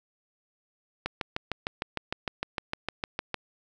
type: click train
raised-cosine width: 0.3 ms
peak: -13 dBFS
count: 16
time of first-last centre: 1.06-3.343 s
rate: 6.57 Hz
effects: none